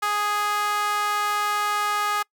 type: tone with high-pass filter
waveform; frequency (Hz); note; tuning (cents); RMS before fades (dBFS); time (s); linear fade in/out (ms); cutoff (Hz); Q
sawtooth; 415.3; G#4; 0; -24; 0.02-2.23; 10; 1100; 3.9
effects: noise-tail reverb RT60 0.1 s tail -25 dB re dry